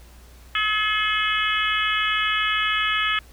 harmonic tone with a mistuned harmonic, 427.4 Hz, G#4, 50 cents sharp, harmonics 3 / 4 / 5 / 6 / 7 / 8, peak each -25 / -26 / -27 / -28 / -28 / -29 dBFS, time 0.55-3.19 s, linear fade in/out 2 ms, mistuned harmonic 8, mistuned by -40 cents, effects added 60 Hz sine -45 dBFS peak until 3.32 s + pink hiss -52 dBFS RMS until 3.32 s

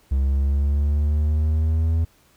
triangle exponential sweep, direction up, 66.9 to 82.41 Hz, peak -15 dBFS, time 0.11-2.05 s, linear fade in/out 10 ms, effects pink hiss -58 dBFS RMS until 2.36 s

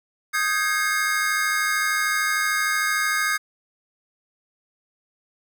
square chord, Ab major seventh, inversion second, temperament equal with one note detuned, 1244.5 / 1568 / 1661.2 / 2147 Hz, Eb6 / G6 / Ab6 / C7, 0 / 0 / 0 / +44 cents, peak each -27 dBFS, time 0.33-3.38 s, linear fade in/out 20 ms, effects none

